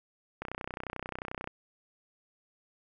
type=click train; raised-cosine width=0.5 ms; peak=-21 dBFS; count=34; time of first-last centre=0.42-1.474 s; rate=31.3 Hz; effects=none